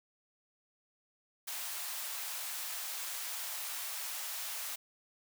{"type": "high-pass noise", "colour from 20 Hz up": "white", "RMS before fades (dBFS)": -40, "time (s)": [1.47, 4.76], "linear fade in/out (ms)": 10, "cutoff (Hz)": 650, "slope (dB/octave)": 24, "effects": []}